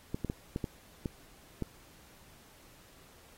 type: clicks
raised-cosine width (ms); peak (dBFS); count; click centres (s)
3; -20; 7; 0.145 / 0.247 / 0.299 / 0.561 / 0.642 / 1.058 / 1.623
effects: pink hiss -59 dBFS RMS until 3.37 s + AAC 48 kbps